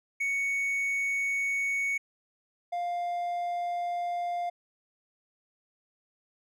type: tone pair in turn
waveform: triangle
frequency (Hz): 2225 / 700.8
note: C#7 / F5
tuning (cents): +6 / +6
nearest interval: octave + minor sixth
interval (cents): 2000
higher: first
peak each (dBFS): -25 / -27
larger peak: first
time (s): 0.2-1.98 / 2.72-4.5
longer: neither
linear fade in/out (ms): 10
effects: none